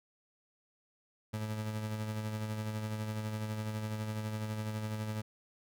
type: tone with tremolo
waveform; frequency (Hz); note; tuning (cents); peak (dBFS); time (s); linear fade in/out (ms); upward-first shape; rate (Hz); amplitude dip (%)
30% pulse; 107.9; A2; -33; -31; 1.33-5.22; 10; sine; 12; 40
effects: none